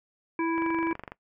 harmonic tone, 330 Hz, E4, 2 cents sharp, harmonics 1 / 3 / 5 / 7, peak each -26 / -32 / -39 / -36 dBFS, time 0.39-0.93 s, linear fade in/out 2 ms
click train, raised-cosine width 0.5 ms, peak -23 dBFS, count 14, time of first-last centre 0.58-1.119 s, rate 24.1 Hz
effects noise-tail reverb RT60 0.1 s tail -20 dB re dry

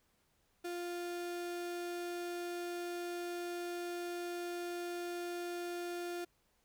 35% pulse tone, 349.7 Hz, F4, 2 cents sharp, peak -37 dBFS, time 0.64-6.25 s, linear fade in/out 10 ms, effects pink hiss -75 dBFS RMS until 6.64 s

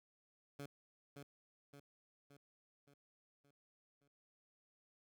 15% pulse tone with echo, 142 Hz, C#3, 42 cents sharp, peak -40 dBFS, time 0.59-0.66 s, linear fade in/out 5 ms, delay 570 ms, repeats 6, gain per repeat -5 dB, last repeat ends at 4.08 s, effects none

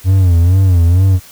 triangle tone with vibrato, 90 Hz, F#2, 47 cents flat, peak -4 dBFS, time 0.04-1.2 s, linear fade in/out 50 ms, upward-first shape sine, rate 2.2 Hz, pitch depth 120 cents each way, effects white hiss -39 dBFS RMS until 1.31 s

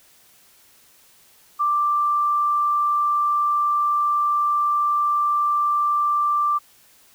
sine tone, 1178 Hz, D6, 5 cents sharp, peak -17 dBFS, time 1.59-6.59 s, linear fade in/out 20 ms, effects white hiss -54 dBFS RMS until 7.14 s

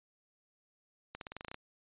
accelerating click train, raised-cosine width 0.3 ms, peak -26 dBFS, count 10, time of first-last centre 1.15-1.544 s, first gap 62 ms, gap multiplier 0.91, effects resampled to 8000 Hz

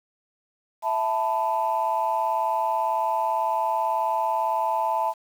sine chord, E suspended fourth, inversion none, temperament equal with one note detuned, 659.3 / 880 / 998.1 Hz, E5 / A5 / B5, 0 / 0 / +18 cents, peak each -27 / -23 / -27 dBFS, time 0.82-5.14 s, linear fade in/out 50 ms, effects tanh soft clip ceiling -14 dBFS + 8-bit

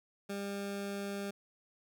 20% pulse tone, 200 Hz, G3, 35 cents sharp, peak -32 dBFS, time 0.29-1.31 s, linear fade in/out 10 ms, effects none

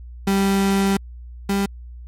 35% pulse tone pair in turn, 196 / 198.16 Hz, G3 / G3, 0 / +19 cents, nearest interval unison, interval 19 cents, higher second, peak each -14 / -16 dBFS, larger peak first, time 0.27-0.97 / 1.49-1.66 s, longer first, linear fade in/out 5 ms, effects added 60 Hz sine -34 dBFS peak until 2.07 s + MP3 64 kbps

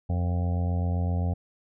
harmonic tone, 87.7 Hz, F2, 8 cents sharp, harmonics 1 / 2 / 3 / 5 / 6 / 7 / 8 / 9, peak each -24 / -32 / -39 / -44 / -43 / -45 / -42 / -44 dBFS, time 0.09-1.34 s, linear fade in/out 10 ms, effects none

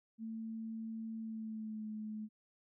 sine tone with pitch glide, 223.5 to 215 Hz, A3 to A3, +27 to -40 cents, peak -40 dBFS, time 0.18-2.29 s, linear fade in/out 50 ms, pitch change -67 cents, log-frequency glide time 1.18-1.87 s, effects none

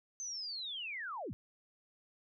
sine linear sweep, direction down, 6272 to 70.2 Hz, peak -39 dBFS, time 0.2-1.33 s, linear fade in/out 0 ms, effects none

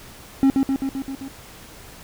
triangle tone with echo, 270.3 Hz, C#4, 44 cents flat, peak -10 dBFS, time 0.43-0.5 s, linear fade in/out 0 ms, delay 130 ms, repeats 6, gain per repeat -3 dB, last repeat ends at 1.28 s, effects pink hiss -43 dBFS RMS until 2.03 s

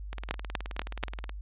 two click trains, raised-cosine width 0.3 ms, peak -12 / -22 dBFS, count 4 / 23, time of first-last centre 0.31-1.036 / 0.13-1.294 s, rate 4.13 / 18.9 Hz, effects added 50 Hz sine -37 dBFS peak until 1.41 s + resampled to 8000 Hz

